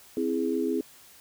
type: chord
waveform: sine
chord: C augmented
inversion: none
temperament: equal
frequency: 261.6 / 329.6 / 415.3 Hz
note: C4 / E4 / G#4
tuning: 0 / 0 / 0 cents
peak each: -29 dBFS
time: 0.17-0.81 s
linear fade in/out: 2 ms
effects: white hiss -53 dBFS RMS until 1.2 s